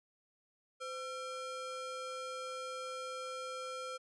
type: ring-modulated tone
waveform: square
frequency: 932.3 Hz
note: A#5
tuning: in tune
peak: -38 dBFS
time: 0.8-3.98 s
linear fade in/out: 20 ms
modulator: 419 Hz
effects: resampled to 22050 Hz